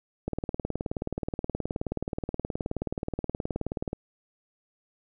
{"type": "click train", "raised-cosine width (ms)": 2, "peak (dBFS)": -16, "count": 70, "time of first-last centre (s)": [0.28, 3.931], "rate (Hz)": 18.9, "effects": []}